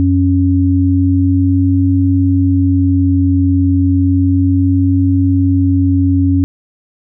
sine tone pair together, 91.94 / 275.5 Hz, F#2 / C#4, -10 / -11 cents, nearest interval octave + perfect fifth, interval 1899 cents, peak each -11 dBFS, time 0-6.44 s, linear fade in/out 0 ms, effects none

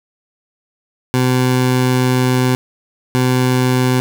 20% pulse tone pair in turn, 127.2 / 127.2 Hz, C3 / C3, -48 / -48 cents, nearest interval unison, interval 0 cents, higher neither, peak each -7 dBFS, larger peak neither, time 1.14-2.55 / 3.15-4 s, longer first, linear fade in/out 0 ms, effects none

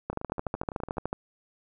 two click trains, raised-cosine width 1 ms, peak -15 / -24 dBFS, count 15 / 11, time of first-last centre 0.1-1.129 / 0.13-0.97 s, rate 13.6 / 11.9 Hz, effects none

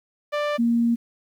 sawtooth / sine tone pair in turn, 590 / 234.1 Hz, D5 / A#3, +8 / +8 cents, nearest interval octave + major third, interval 1600 cents, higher first, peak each -18 / -17 dBFS, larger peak second, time 0.32-0.58 / 0.58-0.96 s, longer second, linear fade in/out 20 ms, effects low-pass 3000 Hz 12 dB/octave + 9-bit

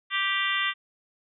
harmonic tone with a mistuned harmonic, 392 Hz, G4, in tune, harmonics 3 / 4 / 5 / 6 / 7 / 8 / 9, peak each -31 / -33 / -28 / -34 / -32 / -33 / -33 dBFS, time 0.1-0.74 s, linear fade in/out 50 ms, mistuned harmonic 7, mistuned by +24 cents, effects none

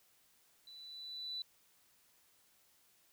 sine tone with level ramp, 3977 Hz, B7, 11 cents sharp, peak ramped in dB -52 to -38 dBFS, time 0.67-1.42 s, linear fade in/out 2 ms, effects white hiss -70 dBFS RMS until 3.12 s

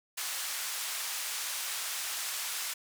white band-pass noise, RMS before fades -36 dBFS, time 0.17-2.74 s, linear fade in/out 10 ms, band 960 to 11000 Hz, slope 12 dB/octave, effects none

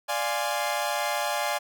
sawtooth chord, D half-diminished seventh, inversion none, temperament equal, 587.3 / 698.5 / 830.6 / 1046.5 Hz, D5 / F5 / Ab5 / C6, 0 / 0 / 0 / 0 cents, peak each -27 / -28 / -26 / -31 dBFS, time 0.08-1.59 s, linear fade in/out 20 ms, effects none

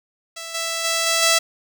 5% pulse tone with level steps, 661 Hz, E5, 5 cents sharp, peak -20 / -12 / -8 / -6 / -3 dBFS, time 0.36-1.39 s, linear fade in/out 10 ms, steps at 0.54 / 0.84 / 1.06 / 1.22 s, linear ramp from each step 10 ms, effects none

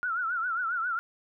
sine tone with vibrato, 1400 Hz, F6, 4 cents sharp, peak -27 dBFS, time 0.03-0.99 s, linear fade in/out 0 ms, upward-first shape triangle, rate 7.4 Hz, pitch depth 140 cents each way, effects none

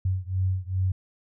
sine beating tone pair, 92.5 / 95 Hz, F#2 / F#2, 0 / +46 cents, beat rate 2.5 Hz, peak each -26 / -27 dBFS, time 0.05-0.92 s, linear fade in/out 5 ms, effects none

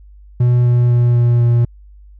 triangle tone with pitch steps, 122.3 / 121.46 / 120.62 / 119.78 / 118.96 Hz, B2 / B2 / B2 / A#2 / A#2, -16 / -28 / -40 / +47 / +36 cents, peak -7 dBFS, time 0.4-1.65 s, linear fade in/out 5 ms, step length 250 ms, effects added 50 Hz sine -38 dBFS peak until 2.19 s

